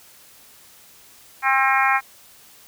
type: harmonic tone with a mistuned harmonic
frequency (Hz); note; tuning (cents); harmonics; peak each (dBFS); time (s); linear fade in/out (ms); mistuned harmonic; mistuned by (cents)
267.2; C4; +36; 3 / 4 / 5 / 6 / 7 / 8 / 9; -21 / -22 / -23 / -24 / -24 / -25 / -26; 1.42-2.01; 50; 8; +17
effects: white hiss -49 dBFS RMS until 2.67 s